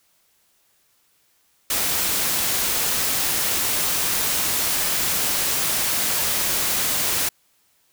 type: noise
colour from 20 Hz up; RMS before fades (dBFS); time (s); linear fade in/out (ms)
white; -22; 1.7-7.29; 5
effects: white hiss -63 dBFS RMS until 7.92 s